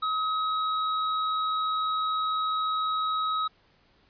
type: tone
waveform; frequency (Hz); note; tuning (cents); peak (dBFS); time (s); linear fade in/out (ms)
square; 1273; D#6; +39; -26; 0.02-3.48; 10
effects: pink hiss -63 dBFS RMS until 4.09 s + resampled to 11025 Hz